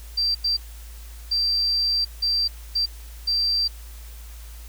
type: tone bursts at uneven times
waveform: sine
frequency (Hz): 4699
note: D8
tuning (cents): 0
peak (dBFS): -19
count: 6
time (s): 0.17-0.35 / 0.44-0.57 / 1.31-2.05 / 2.22-2.48 / 2.75-2.86 / 3.27-3.68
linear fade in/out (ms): 10
effects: added 56 Hz sine -37 dBFS peak until 4.68 s + white hiss -48 dBFS RMS until 4.68 s